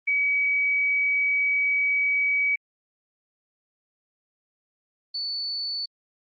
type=tone pair in turn; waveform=sine; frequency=2272 / 4474 Hz; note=C#7 / C#8; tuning=+42 / +15 cents; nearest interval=octave; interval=1173 cents; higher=second; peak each=-20 / -27 dBFS; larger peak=first; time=0.07-2.56 / 5.14-5.86 s; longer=first; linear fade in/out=10 ms; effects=Opus 32 kbps